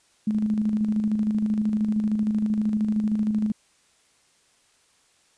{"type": "tone with tremolo", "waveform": "sine", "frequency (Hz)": 213.6, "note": "G#3", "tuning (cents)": 49, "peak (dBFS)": -19, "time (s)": [0.27, 3.52], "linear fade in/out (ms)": 5, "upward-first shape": "square", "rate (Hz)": 13, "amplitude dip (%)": 40, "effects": ["white hiss -62 dBFS RMS until 5.37 s", "resampled to 22050 Hz"]}